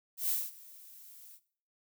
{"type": "noise with ADSR envelope", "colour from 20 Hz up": "violet", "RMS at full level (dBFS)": -30, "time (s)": [0.17, 1.4], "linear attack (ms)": 120, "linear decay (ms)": 220, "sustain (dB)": -23, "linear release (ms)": 57, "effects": ["noise-tail reverb RT60 0.5 s tail -17 dB re dry"]}